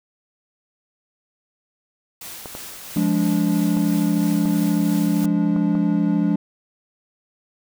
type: noise with tremolo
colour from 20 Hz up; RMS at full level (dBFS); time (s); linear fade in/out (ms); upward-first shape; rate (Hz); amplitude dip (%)
white; -35; 2.21-5.26; 5; sine; 3; 30
type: clicks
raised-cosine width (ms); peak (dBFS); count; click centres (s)
1; -19; 8; 2.458 / 2.551 / 2.972 / 3.771 / 4.457 / 5.244 / 5.563 / 5.752
type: chord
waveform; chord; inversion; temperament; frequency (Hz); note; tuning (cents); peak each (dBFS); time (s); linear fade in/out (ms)
triangle; D diminished; first; equal with one note detuned; 174.61 / 207.7 / 289.6; F3 / Ab3 / D4; 0 / 0 / -24; -19; 2.96-6.36; 5
effects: none